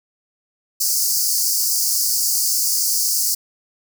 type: high-pass noise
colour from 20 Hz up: pink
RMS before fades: -19 dBFS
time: 0.8-3.35 s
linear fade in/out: 10 ms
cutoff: 4600 Hz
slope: 96 dB/octave
effects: none